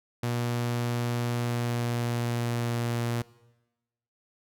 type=tone with pitch glide; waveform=sawtooth; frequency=120 to 118.28 Hz; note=B2 to A#2; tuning=-49 to +26 cents; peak=-23 dBFS; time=0.23-3.22 s; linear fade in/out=5 ms; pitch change=-25 cents; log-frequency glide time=1.26-2.98 s; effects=noise-tail reverb RT60 1.0 s tail -20 dB re dry